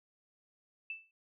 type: tone with exponential decay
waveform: sine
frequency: 2645 Hz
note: E7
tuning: 5 cents sharp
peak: -35 dBFS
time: 0.9-1.11 s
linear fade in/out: 2 ms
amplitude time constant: 45 ms
effects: none